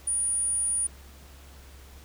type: tone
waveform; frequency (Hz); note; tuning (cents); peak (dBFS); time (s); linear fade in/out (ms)
sine; 9500; D9; +19; -24; 0.07-0.87; 5
effects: added 68 Hz sine -47 dBFS peak until 2.04 s + pink hiss -53 dBFS RMS until 2.04 s